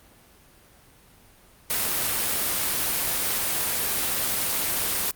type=noise; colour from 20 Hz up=white; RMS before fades=-25 dBFS; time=1.7-5.11 s; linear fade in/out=2 ms; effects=pink hiss -54 dBFS RMS until 5.15 s + Opus 32 kbps